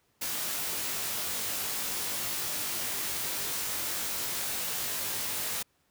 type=noise with comb filter; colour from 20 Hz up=white; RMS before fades=-33 dBFS; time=0.21-5.63 s; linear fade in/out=10 ms; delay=20 ms; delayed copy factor=+0.65; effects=pink hiss -71 dBFS RMS until 5.9 s + high-pass 60 Hz 12 dB/octave